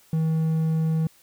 triangle tone, 160 Hz, D#3, 49 cents sharp, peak -18 dBFS, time 0.13-1.07 s, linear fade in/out 2 ms, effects white hiss -57 dBFS RMS until 1.22 s

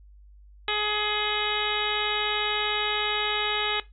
harmonic tone with a mistuned harmonic, 420.2 Hz, G#4, 20 cents sharp, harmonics 1 / 2 / 3 / 4 / 5 / 6 / 7 / 8 / 9, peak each -33 / -33 / -33 / -33 / -33 / -33 / -33 / -33 / -33 dBFS, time 0.68-3.8 s, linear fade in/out 2 ms, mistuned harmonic 7, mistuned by +31 cents, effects noise-tail reverb RT60 0.2 s tail -18 dB re dry + added 50 Hz sine -48 dBFS peak until 3.92 s

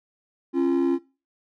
triangle tone pair together, 271.9 / 343.8 Hz, C#4 / F4, -33 / -27 cents, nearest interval major third, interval 406 cents, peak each -19 dBFS, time 0.53-0.99 s, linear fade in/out 50 ms, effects noise-tail reverb RT60 0.3 s tail -19 dB re dry + tanh soft clip ceiling -13 dBFS

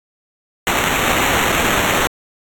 blue noise with sample-and-hold, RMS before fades -17 dBFS, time 0.67-2.07 s, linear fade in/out 0 ms, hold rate 4900 Hz, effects AAC 64 kbps

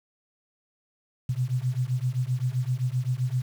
sine beating tone pair, 122.6 / 130.3 Hz, B2 / C3, -12 / -7 cents, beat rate 7.7 Hz, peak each -27 dBFS, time 1.29-3.42 s, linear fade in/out 5 ms, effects 8-bit

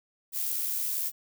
violet noise with amplitude modulation, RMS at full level -29 dBFS, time 0.32-1.12 s, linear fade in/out 50 ms, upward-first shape sine, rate 77.5 Hz, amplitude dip 35%, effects none

